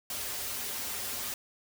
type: noise with comb filter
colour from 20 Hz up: white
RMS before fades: -36 dBFS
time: 0.1-1.34 s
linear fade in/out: 2 ms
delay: 6.1 ms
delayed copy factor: -0.8
effects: none

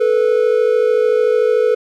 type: tone pair together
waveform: triangle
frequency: 436.9 / 490.4 Hz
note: A4 / B4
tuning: -12 / -12 cents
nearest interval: major second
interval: 200 cents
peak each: -12 dBFS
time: 0-1.75 s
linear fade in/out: 10 ms
effects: none

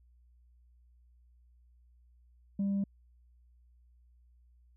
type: tone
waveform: sine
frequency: 198.3 Hz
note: G3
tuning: 20 cents sharp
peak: -26 dBFS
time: 2.59-2.84 s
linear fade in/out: 5 ms
effects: tanh soft clip ceiling -27 dBFS + added 60 Hz sine -60 dBFS peak until 4.76 s

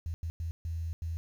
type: tone bursts at uneven times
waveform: sine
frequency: 82.41 Hz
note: E2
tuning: in tune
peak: -32 dBFS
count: 5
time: 0.06-0.14 / 0.23-0.3 / 0.4-0.51 / 0.65-0.93 / 1.02-1.17 s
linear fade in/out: 0 ms
effects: 10-bit

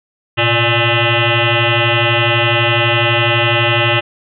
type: tone with frequency modulation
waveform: sine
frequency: 1304 Hz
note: E6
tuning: 19 cents flat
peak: -10 dBFS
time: 0.37-4.01 s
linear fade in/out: 20 ms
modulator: 236 Hz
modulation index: 7.6
effects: none

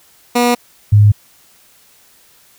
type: tone pair in turn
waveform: 15% pulse / sine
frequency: 242 / 104.07 Hz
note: B3 / G#2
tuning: -35 / +4 cents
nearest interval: octave + minor third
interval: 1461 cents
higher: first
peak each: -4 dBFS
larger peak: neither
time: 0.35-0.55 / 0.92-1.12 s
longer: neither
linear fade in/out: 10 ms
effects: white hiss -49 dBFS RMS until 2.58 s

